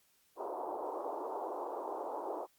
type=band-pass noise; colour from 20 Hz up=white; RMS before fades=-40 dBFS; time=0.36-2.47 s; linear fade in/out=50 ms; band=320 to 1000 Hz; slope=48 dB/octave; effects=white hiss -71 dBFS RMS until 2.58 s + Opus 48 kbps